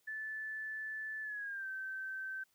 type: tone with pitch glide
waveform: sine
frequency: 1746 to 1546.6 Hz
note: A6 to G6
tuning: -14 to -24 cents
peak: -39 dBFS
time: 0.07-2.44 s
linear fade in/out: 10 ms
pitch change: -210 cents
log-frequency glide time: 1.22-1.68 s
effects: white hiss -75 dBFS RMS until 2.54 s